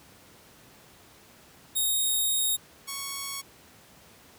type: tone pair in turn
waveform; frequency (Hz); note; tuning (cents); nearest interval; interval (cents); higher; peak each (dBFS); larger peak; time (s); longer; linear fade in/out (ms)
5% pulse; 3729 / 1108.6; A#7 / C#6; 0 / 0; octave + major sixth; 2100; first; -16 / -21; first; 1.75-2.57 / 2.87-3.42; first; 20
effects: pink hiss -54 dBFS RMS until 4.38 s + high-pass 80 Hz 12 dB/octave